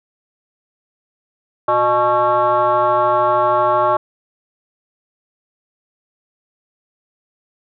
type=tone with frequency modulation; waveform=sine; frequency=858 Hz; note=A5; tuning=44 cents flat; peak=-11 dBFS; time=1.68-3.97 s; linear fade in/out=5 ms; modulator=247 Hz; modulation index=1.6; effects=tanh soft clip ceiling -7 dBFS